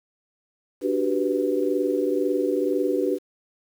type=chord; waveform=sine; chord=G major seventh; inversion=second; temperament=equal; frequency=293.7 / 370 / 392 / 493.9 Hz; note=D4 / F#4 / G4 / B4; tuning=0 / 0 / 0 / 0 cents; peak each=-26 dBFS; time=0.81-3.19 s; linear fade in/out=50 ms; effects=8-bit